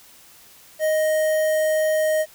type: tone with notch filter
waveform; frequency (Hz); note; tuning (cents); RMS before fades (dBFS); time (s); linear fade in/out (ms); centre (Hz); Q
square; 623; D#5; +2; -20; 0.79-2.26; 50; 4000; 0.69
effects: white hiss -49 dBFS RMS until 2.34 s